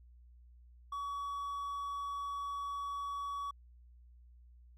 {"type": "tone", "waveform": "triangle", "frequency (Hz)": 1131, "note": "C#6", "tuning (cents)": 34, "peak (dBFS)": -35, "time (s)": [0.92, 3.51], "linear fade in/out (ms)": 5, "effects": ["added 60 Hz sine -56 dBFS peak until 4.77 s"]}